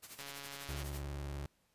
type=noise with tremolo; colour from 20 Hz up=white; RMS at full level=-48 dBFS; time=0.02-1.02 s; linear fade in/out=20 ms; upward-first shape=sine; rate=12 Hz; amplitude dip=70%
type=click train; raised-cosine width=0.2 ms; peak=-29 dBFS; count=90; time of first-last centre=0.19-0.826 s; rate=140 Hz
type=tone with vibrato; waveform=30% pulse; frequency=70.6 Hz; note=C#2; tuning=32 cents sharp; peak=-37 dBFS; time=0.69-1.46 s; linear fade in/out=0 ms; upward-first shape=square; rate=20 Hz; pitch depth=89 cents each way
effects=pink hiss -75 dBFS RMS until 1.74 s + resampled to 32000 Hz